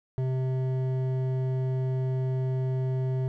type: tone with hard clipping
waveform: sine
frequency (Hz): 130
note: C3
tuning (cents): -11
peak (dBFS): -27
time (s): 0.18-3.28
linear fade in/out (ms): 0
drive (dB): 10
effects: none